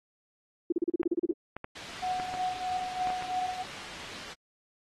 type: tone bursts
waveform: sine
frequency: 342.3 Hz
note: F4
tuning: 35 cents flat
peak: -23 dBFS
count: 11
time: 0.7-1.313 s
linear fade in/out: 5 ms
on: 23 ms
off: 36 ms
type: clicks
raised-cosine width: 0.5 ms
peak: -22 dBFS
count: 8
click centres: 1.031 / 1.566 / 1.644 / 2.199 / 2.34 / 3.072 / 3.103 / 3.224 s
type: noise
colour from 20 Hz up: white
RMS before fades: -38 dBFS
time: 1.75-4.34 s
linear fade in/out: 10 ms
type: tone with tremolo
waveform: sine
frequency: 736 Hz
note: F#5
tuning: 9 cents flat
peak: -27 dBFS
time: 2.02-3.65 s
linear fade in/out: 10 ms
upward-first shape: triangle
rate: 3.1 Hz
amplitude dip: 70%
effects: low-pass 4000 Hz 12 dB/octave + AAC 32 kbps